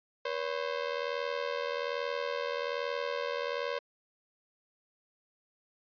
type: ring-modulated tone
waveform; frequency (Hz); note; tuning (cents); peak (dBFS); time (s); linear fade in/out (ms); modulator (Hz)
sawtooth; 523.3; C5; 0; -25; 0.25-3.79; 5; 40.6
effects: resampled to 11025 Hz

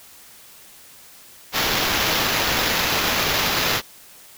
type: noise with sample-and-hold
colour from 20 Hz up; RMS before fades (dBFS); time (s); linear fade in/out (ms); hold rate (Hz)
white; -21; 1.52-3.82; 50; 8820
effects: white hiss -46 dBFS RMS until 4.37 s

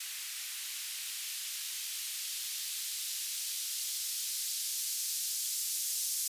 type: noise with band-pass filter sweep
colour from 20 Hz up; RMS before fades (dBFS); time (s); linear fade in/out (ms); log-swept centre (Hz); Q
violet; -37; 0-6.28; 5; 2300 to 5500; 1
effects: resampled to 32000 Hz

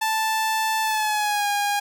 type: tone with pitch glide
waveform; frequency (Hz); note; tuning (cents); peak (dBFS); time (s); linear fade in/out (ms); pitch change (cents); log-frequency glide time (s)
sawtooth; 880 to 816.3; A5 to G#5; 0 to -30; -17; 0.01-1.8; 10; -130; 0.82-1.47
effects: none

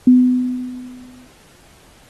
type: tone with exponential decay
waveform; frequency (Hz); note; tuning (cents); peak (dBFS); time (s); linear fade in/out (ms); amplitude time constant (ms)
sine; 251.1; B3; +29; -4; 0.07-1.27; 5; 260
effects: pink hiss -49 dBFS RMS until 2.09 s + AAC 32 kbps

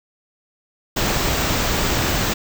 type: band-stop noise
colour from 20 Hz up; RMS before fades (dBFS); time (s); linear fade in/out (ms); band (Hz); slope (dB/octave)
pink; -20; 0.96-2.34; 10; 8300 to 13000; 96
effects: none

